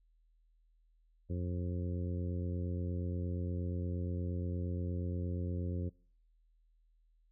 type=harmonic tone; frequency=88.5 Hz; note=F2; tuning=23 cents sharp; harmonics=1 / 2 / 3 / 4 / 5 / 6; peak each=-35 / -41 / -45 / -47 / -49 / -51 dBFS; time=1.29-5.9 s; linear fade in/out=20 ms; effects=noise-tail reverb RT60 0.5 s tail -24 dB re dry + added 40 Hz sine -66 dBFS peak until 7.31 s